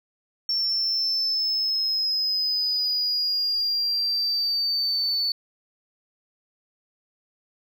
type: exponential sweep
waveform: sine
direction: down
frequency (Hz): 5440 to 4473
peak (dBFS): -20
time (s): 0.49-5.32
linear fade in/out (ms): 2
effects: tanh soft clip ceiling -19 dBFS + 10-bit